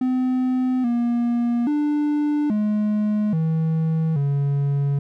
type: tone with pitch steps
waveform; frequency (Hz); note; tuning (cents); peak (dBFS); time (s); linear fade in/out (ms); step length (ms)
triangle; 255.2 / 237.9 / 296 / 210.8 / 160.7 / 141.1; C4 / A#3 / D4 / G#3 / E3 / C#3; -43 / +35 / +14 / +26 / -44 / +31; -16; 0.01-4.99; 5; 830
effects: none